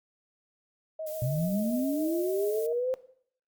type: tone with vibrato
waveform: sine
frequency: 624 Hz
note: D#5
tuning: 5 cents sharp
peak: -33 dBFS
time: 0.99-2.73 s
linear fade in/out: 5 ms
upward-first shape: sine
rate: 7.1 Hz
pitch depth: 38 cents each way
type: noise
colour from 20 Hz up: violet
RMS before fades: -43 dBFS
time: 1.06-2.67 s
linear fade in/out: 10 ms
type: linear sweep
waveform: sine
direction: up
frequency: 120.7 to 523.3 Hz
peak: -26 dBFS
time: 1.22-2.94 s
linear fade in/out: 0 ms
effects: noise-tail reverb RT60 0.6 s tail -17 dB re dry + Opus 48 kbps